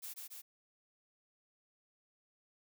blue noise with echo, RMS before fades -45 dBFS, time 0.02-0.14 s, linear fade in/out 20 ms, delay 140 ms, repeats 2, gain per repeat -2 dB, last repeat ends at 0.42 s, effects none

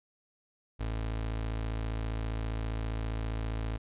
30% pulse tone, 55 Hz, A1, in tune, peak -29 dBFS, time 0.79-3.78 s, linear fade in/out 20 ms, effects resampled to 8000 Hz

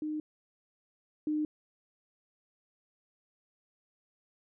sine tone pair in turn, 305.9 / 304 Hz, D#4 / D#4, -29 / -40 cents, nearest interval unison, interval 11 cents, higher first, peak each -32 / -28 dBFS, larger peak second, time 0.02-0.2 / 1.27-1.45 s, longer neither, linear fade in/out 2 ms, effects none

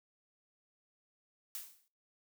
blue noise with exponential decay, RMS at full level -40 dBFS, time 1.55-1.88 s, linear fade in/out 0 ms, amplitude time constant 71 ms, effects noise-tail reverb RT60 0.4 s tail -23 dB re dry

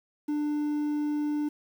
triangle tone with quantisation, 296.8 Hz, D4, 18 cents sharp, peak -24 dBFS, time 0.28-1.49 s, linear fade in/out 10 ms, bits 9, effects none

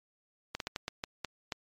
slowing click train, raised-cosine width 0.2 ms, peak -17 dBFS, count 8, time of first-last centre 0.55-1.522 s, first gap 52 ms, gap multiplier 1.32, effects MP3 64 kbps

